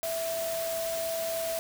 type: tone in noise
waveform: sine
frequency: 659.3 Hz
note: E5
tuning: in tune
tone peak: -30 dBFS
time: 0.03-1.59 s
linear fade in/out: 0 ms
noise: white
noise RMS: -37 dBFS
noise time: 0.03-1.59 s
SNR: +4 dB
effects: none